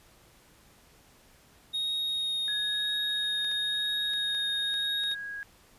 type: tone with vibrato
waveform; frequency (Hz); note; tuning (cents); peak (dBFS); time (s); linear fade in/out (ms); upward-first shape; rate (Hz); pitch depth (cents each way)
triangle; 3732; A#7; +1; -27; 1.73-5.15; 20; sine; 1; 9
type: tone with pitch glide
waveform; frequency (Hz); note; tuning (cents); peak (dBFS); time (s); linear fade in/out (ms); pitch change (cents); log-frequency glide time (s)
sine; 1678 to 1647.3; G#6 to G#6; +17 to -15; -35; 2.48-5.43; 0; -32; 3.86-4.74
type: clicks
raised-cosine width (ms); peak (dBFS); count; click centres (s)
0.2; -29; 7; 3.446 / 3.515 / 4.136 / 4.348 / 4.741 / 5.037 / 5.115
effects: pink hiss -59 dBFS RMS until 5.78 s + resampled to 32000 Hz